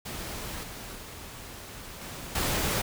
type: noise with level steps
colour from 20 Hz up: pink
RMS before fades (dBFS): -37 / -41 / -43 / -40 / -28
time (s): 0.05-2.82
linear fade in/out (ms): 10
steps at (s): 0.63 / 0.95 / 2.01 / 2.35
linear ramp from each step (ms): 5
effects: none